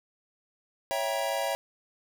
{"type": "chord", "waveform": "square", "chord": "C# diminished seventh", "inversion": "none", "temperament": "equal with one note detuned", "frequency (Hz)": [554.4, 659.3, 784, 954.7], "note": ["C#5", "E5", "G5", "Bb5"], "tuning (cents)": [0, 0, 0, 41], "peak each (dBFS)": [-33, -33, -35, -36], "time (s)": [0.91, 1.55], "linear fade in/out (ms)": 0, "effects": []}